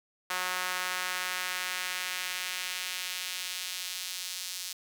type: tone with high-pass filter sweep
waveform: sawtooth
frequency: 182.6 Hz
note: F#3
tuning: 23 cents flat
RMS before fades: -35 dBFS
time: 0.3-4.73 s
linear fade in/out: 5 ms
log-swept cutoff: 1200 to 4500 Hz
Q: 1.1
effects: none